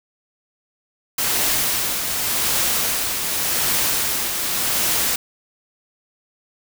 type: noise with tremolo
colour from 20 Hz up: white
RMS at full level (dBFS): -19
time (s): 1.18-5.16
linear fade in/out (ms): 5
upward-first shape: triangle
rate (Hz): 0.87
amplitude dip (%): 45
effects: none